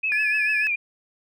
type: tone with vibrato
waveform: sine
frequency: 2489 Hz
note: D#7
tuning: in tune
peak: -21 dBFS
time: 0.03-0.76 s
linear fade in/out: 10 ms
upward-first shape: triangle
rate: 6.8 Hz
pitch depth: 100 cents each way
type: tone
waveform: triangle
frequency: 1714 Hz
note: A6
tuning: 46 cents flat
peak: -22 dBFS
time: 0.12-0.67 s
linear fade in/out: 0 ms
effects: none